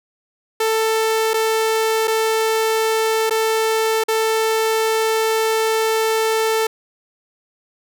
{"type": "tone with dropouts", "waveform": "sawtooth", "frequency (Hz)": 443.1, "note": "A4", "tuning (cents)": 12, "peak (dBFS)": -12, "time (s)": [0.6, 6.67], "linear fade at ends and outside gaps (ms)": 5, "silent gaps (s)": [[1.335, 1.34], [2.074, 2.078], [3.297, 3.307], [4.038, 4.083]], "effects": []}